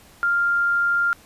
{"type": "tone", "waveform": "sine", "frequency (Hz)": 1396.9, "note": "F6", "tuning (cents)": 0, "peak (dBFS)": -17, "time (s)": [0.23, 1.13], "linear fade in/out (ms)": 0, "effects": ["pink hiss -50 dBFS RMS until 1.25 s", "resampled to 32000 Hz"]}